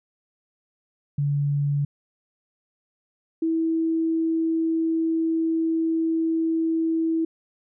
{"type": "tone pair in turn", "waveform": "sine", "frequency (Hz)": [143.3, 325.5], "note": ["D3", "E4"], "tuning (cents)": [-42, -22], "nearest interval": "octave + major second", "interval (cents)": 1420, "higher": "second", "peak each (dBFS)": -20, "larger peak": "neither", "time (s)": [[1.18, 1.85], [3.42, 7.25]], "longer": "second", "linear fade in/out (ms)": 5, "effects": []}